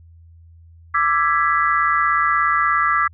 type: chord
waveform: sine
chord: E dominant seventh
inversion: third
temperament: equal with one note detuned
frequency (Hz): 1174.7 / 1331.5 / 1661.2 / 1975.5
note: D6 / E6 / G#6 / B6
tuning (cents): 0 / +17 / 0 / 0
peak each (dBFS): -18 / -20 / -22 / -23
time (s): 0.94-3.08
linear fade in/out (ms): 10
effects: added 83 Hz sine -43 dBFS peak until 3.13 s